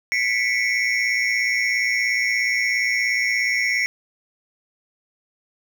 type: tone cluster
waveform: triangle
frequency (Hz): 1987 / 2198 / 2315 / 5540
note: B6 / C#7 / D7 / F8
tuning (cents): +10 / -15 / -25 / -15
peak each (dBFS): -21 / -20 / -27 / -28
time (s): 0.12-3.86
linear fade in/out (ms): 0
effects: none